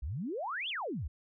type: exponential two-way sweep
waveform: sine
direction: up then down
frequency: 57 to 3546 to 57 Hz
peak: -34 dBFS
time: 0.02-1.08 s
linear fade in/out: 10 ms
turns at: 0.69 s
effects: none